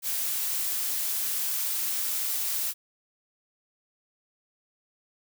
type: noise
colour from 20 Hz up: blue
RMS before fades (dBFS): -29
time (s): 0.02-2.74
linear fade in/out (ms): 50
effects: none